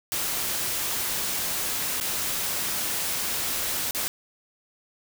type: noise with dropouts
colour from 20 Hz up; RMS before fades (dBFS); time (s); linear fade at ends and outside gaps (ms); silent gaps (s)
white; -28; 0.12-4.08; 0; 2.001-2.011 / 3.909-3.948
effects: none